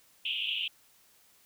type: band-pass noise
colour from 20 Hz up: white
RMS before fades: -33 dBFS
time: 0.25-0.68 s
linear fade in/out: 5 ms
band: 2600 to 3300 Hz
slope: 96 dB/octave
effects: white hiss -63 dBFS RMS until 1.45 s